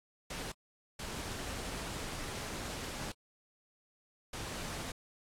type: noise bursts at uneven times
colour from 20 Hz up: pink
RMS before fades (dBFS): -41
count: 3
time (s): 0.3-0.52 / 0.99-3.12 / 4.33-4.92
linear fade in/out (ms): 5
effects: low-pass 10000 Hz 12 dB/octave + AAC 64 kbps